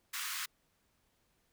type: high-pass noise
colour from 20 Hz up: pink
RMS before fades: -39 dBFS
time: 0.13-0.46 s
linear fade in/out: 10 ms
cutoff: 1100 Hz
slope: 48 dB/octave
effects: pink hiss -75 dBFS RMS until 1.52 s

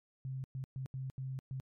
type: tone bursts at uneven times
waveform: sine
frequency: 132 Hz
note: C3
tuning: 16 cents sharp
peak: -37 dBFS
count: 6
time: 0.25-0.44 / 0.55-0.64 / 0.76-0.86 / 0.94-1.1 / 1.18-1.39 / 1.51-1.6 s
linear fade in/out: 0 ms
effects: MP3 64 kbps

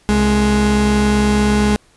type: tone pair together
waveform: 35% pulse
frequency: 66.63 / 209.1 Hz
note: C2 / G#3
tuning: +32 / +12 cents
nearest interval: octave + minor sixth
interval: 1980 cents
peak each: -17 / -11 dBFS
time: 0.09-1.76 s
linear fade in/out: 0 ms
effects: pink hiss -53 dBFS RMS until 1.96 s + resampled to 24000 Hz

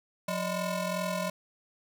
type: ring-modulated tone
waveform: 25% pulse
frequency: 403.4 Hz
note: G4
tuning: 50 cents sharp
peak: -23 dBFS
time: 0.28-1.3 s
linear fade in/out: 5 ms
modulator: 223 Hz
effects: none

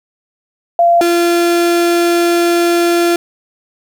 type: tone pair in turn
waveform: sine / 35% pulse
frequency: 687 / 343.9 Hz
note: F5 / F4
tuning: -29 / -27 cents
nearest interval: octave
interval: 1198 cents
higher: first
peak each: -6 / -8 dBFS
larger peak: first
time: 0.79-1.01 / 1.01-3.16 s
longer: second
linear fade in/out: 2 ms
effects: 8-bit

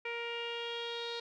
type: tone with low-pass filter sweep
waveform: sawtooth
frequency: 469.3 Hz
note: A#4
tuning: 12 cents sharp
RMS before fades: -39 dBFS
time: 0.05-1.2 s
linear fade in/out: 5 ms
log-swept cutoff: 2400 to 4000 Hz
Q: 6
effects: none

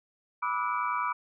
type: tone cluster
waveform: sine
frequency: 983 / 1182 / 1292 / 1453 / 2312 Hz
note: B5 / D6 / E6 / F#6 / D7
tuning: -8 / +11 / -35 / -32 / -28 cents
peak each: -31 / -32 / -34 / -38 / -39 dBFS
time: 0.42-1.13 s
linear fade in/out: 10 ms
effects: none

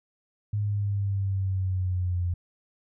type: linear sweep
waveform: sine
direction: down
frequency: 104.5 to 87.31 Hz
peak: -24 dBFS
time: 0.53-2.34 s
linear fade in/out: 5 ms
effects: none

